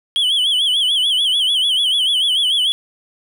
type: tone with vibrato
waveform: triangle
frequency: 3182 Hz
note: G7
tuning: 25 cents sharp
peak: -12 dBFS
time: 0.16-2.72 s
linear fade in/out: 0 ms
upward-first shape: sine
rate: 6.8 Hz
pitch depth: 130 cents each way
effects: none